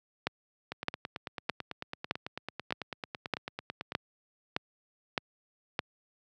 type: two click trains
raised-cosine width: 0.3 ms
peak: -12 / -20 dBFS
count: 10 / 30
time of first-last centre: 0.27-5.791 / 0.72-3.921 s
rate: 1.63 / 9.06 Hz
effects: high-pass 100 Hz 12 dB/octave